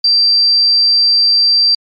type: tone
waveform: sine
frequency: 4699 Hz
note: D8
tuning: in tune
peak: -7 dBFS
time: 0.04-1.75 s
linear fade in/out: 5 ms
effects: MP3 48 kbps